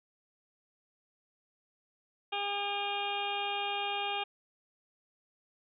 harmonic tone, 404.6 Hz, G#4, 45 cents flat, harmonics 1 / 2 / 3 / 4 / 6 / 7 / 8 / 9, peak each -42 / -35 / -43 / -46 / -39 / -40 / -41 / -46 dBFS, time 2.32-4.24 s, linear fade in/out 10 ms, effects none

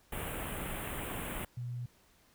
pink band-stop noise, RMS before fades -39 dBFS, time 0.12-1.45 s, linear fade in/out 5 ms, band 3200 to 8400 Hz, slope 48 dB/octave
sine tone, 121.9 Hz, B2, 22 cents flat, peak -36 dBFS, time 1.57-1.86 s, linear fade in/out 5 ms
effects pink hiss -66 dBFS RMS until 2.34 s

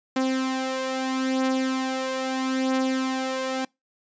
sawtooth beating tone pair, 261.6 / 262.37 Hz, C4 / C4, 0 / +5 cents, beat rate 0.77 Hz, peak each -21 / -25 dBFS, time 0.16-3.65 s, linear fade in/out 5 ms, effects noise-tail reverb RT60 0.2 s tail -25 dB re dry + resampled to 16000 Hz

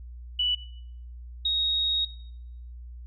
sine tone pair in turn, 2960 / 3762 Hz, F#7 / A#7, 0 / +15 cents, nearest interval major third, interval 415 cents, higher second, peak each -22 dBFS, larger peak neither, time 0.39-0.55 / 1.45-2.05 s, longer second, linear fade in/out 5 ms, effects noise-tail reverb RT60 0.7 s tail -18 dB re dry + added 60 Hz sine -39 dBFS peak until 3.06 s

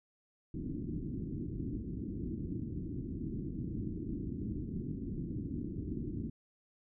white low-pass noise, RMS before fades -39 dBFS, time 0.54-6.3 s, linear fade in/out 5 ms, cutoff 330 Hz, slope 48 dB/octave, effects none

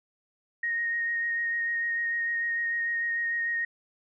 sine tone with vibrato, 1864.7 Hz, A#6, in tune, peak -26 dBFS, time 0.63-3.65 s, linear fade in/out 5 ms, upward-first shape sine, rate 6.7 Hz, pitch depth 13 cents each way, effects none

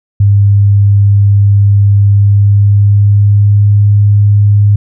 sine tone with pitch glide, 100.9 to 102.66 Hz, G#2 to G#2, -49 to -20 cents, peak -3 dBFS, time 0.2-4.76 s, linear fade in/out 5 ms, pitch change +29 cents, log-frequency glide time 2.06-3.75 s, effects none

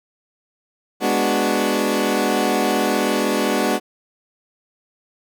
20% pulse chord, G# half-diminished seventh, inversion none, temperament equal, 207.7 / 246.9 / 293.7 / 370 Hz, G#3 / B3 / D4 / F#4, 0 / 0 / 0 / 0 cents, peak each -18 dBFS, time 1-3.8 s, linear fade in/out 50 ms, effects none

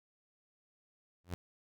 sawtooth tone with exponential growth, 88 Hz, F2, 14 cents sharp, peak -30 dBFS, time 1.24-1.34 s, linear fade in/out 0 ms, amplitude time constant 21 ms, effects none

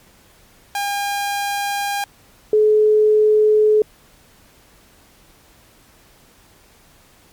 sawtooth / sine tone pair in turn, 807 / 427.5 Hz, G#5 / A4, -50 / -50 cents, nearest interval major seventh, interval 1100 cents, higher first, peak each -16 / -10 dBFS, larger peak second, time 0.75-2.04 / 2.53-3.82 s, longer neither, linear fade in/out 2 ms, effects pink hiss -51 dBFS RMS until 7.32 s + MP3 96 kbps

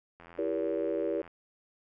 click train, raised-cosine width 0.5 ms, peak -35 dBFS, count 93, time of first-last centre 0.2-1.277 s, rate 85.4 Hz
sine chord, E diminished seventh, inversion none, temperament just, 329.6 / 395.6 / 474.7 / 569.6 Hz, E4 / G4 / Bb4 / Db5, 0 / +16 / +31 / +47 cents, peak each -34 dBFS, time 0.38-1.22 s, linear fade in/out 10 ms
effects none

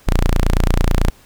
sawtooth tone, 29.09 Hz, A#0, 3 cents flat, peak -8 dBFS, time 0.07-1.1 s, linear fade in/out 0 ms, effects pink hiss -49 dBFS RMS until 1.25 s

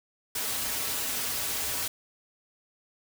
white noise with comb filter, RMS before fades -31 dBFS, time 0.35-1.88 s, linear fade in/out 5 ms, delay 5.7 ms, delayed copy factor -0.55, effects none

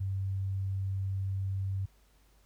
sine tone, 96.6 Hz, G2, 25 cents flat, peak -30 dBFS, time 0-1.86 s, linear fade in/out 10 ms, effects added 50 Hz sine -62 dBFS peak until 2.45 s + pink hiss -68 dBFS RMS until 2.45 s

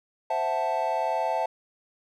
triangle chord, F# half-diminished seventh, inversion second, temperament equal, 523.3 / 659.3 / 740 / 880 Hz, C5 / E5 / F#5 / A5, 0 / 0 / 0 / 0 cents, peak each -31 / -27 / -29 / -26 dBFS, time 0.3-1.46 s, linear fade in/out 5 ms, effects none

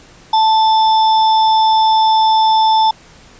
sine tone with sample-and-hold, 880 Hz, A5, in tune, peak -8 dBFS, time 0.33-2.91 s, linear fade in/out 5 ms, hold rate 4410 Hz, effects pink hiss -43 dBFS RMS until 3.39 s + resampled to 16000 Hz

